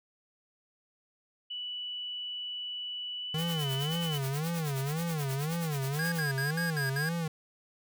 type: tone with pitch glide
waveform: sine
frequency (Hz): 2960 to 3001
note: F#7 to F#7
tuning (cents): 0 to +24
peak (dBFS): -35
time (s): 1.5-4.18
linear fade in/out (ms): 10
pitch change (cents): +24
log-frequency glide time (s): 3.18-3.45
type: tone with vibrato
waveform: square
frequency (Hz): 151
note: D3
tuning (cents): +48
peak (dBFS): -31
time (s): 3.34-7.28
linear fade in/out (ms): 5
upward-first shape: sine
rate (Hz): 1.9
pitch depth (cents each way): 210
type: noise with tremolo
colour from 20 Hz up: white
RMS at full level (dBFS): -41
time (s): 3.38-6.21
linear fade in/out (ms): 5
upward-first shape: sine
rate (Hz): 9.4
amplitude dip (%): 90
type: tone bursts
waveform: square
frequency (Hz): 1633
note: G#6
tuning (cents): -30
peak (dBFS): -32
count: 6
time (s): 5.99-7.09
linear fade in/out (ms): 2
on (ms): 130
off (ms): 64
effects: none